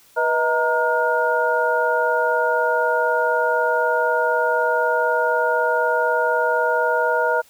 sine tone cluster, 488 / 632 / 928 / 1429 Hz, B4 / D#5 / A#5 / F6, -21 / +27 / -8 / +39 cents, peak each -22 dBFS, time 0.16-7.42 s, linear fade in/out 20 ms, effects white hiss -53 dBFS RMS until 7.49 s

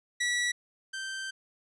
sawtooth tone pair in turn, 1943 / 1559.3 Hz, B6 / G6, -29 / -10 cents, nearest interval major third, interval 381 cents, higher first, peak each -23 / -31 dBFS, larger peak first, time 0.2-0.52 / 0.93-1.31 s, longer second, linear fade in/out 10 ms, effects resampled to 22050 Hz

